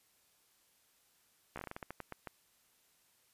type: slowing click train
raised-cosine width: 0.5 ms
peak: -27 dBFS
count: 13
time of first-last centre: 1.56-2.273 s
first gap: 14 ms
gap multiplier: 1.24
effects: white hiss -71 dBFS RMS until 3.33 s + resampled to 32000 Hz